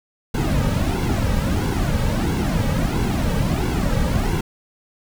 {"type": "noise with flanger", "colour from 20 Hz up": "brown", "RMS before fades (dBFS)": -20, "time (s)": [0.34, 4.41], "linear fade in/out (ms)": 5, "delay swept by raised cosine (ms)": [1.6, 2.9], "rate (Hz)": 1.5, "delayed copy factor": -0.7, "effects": []}